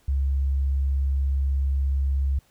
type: tone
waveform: sine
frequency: 68.3 Hz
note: C#2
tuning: 25 cents flat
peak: -20 dBFS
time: 0.08-2.39 s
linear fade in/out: 5 ms
effects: pink hiss -62 dBFS RMS until 2.5 s